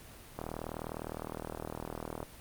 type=click train; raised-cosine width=1 ms; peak=-23 dBFS; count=74; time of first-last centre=0.39-2.229 s; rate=39.7 Hz; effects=pink hiss -52 dBFS RMS until 2.4 s + Opus 32 kbps